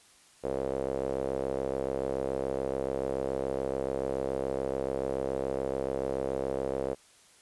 sawtooth tone with band-pass filter, 67 Hz, C2, 42 cents sharp, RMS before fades -32 dBFS, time 0.43-6.95 s, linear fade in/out 20 ms, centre 500 Hz, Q 3.8, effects white hiss -59 dBFS RMS until 7.41 s + resampled to 24000 Hz

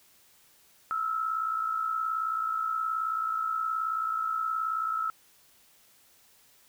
sine tone pair together, 1303.2 / 1362 Hz, E6 / F6, -20 / -44 cents, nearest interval minor second, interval 76 cents, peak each -28 / -35 dBFS, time 0.91-5.1 s, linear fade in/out 0 ms, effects white hiss -61 dBFS RMS until 6.68 s

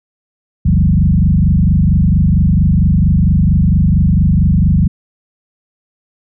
sine tone with frequency modulation, 120.7 Hz, B2, 39 cents flat, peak -7 dBFS, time 0.65-4.88 s, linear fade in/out 10 ms, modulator 24.4 Hz, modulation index 3, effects none

